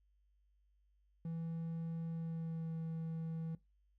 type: tone with pitch glide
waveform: triangle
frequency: 164.81 to 162.54 Hz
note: E3 to E3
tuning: 0 to -24 cents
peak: -37 dBFS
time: 1.25-3.55 s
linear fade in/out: 2 ms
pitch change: -24 cents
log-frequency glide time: 2.09-2.74 s
effects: noise-tail reverb RT60 0.2 s tail -19 dB re dry + added 50 Hz sine -70 dBFS peak until 3.98 s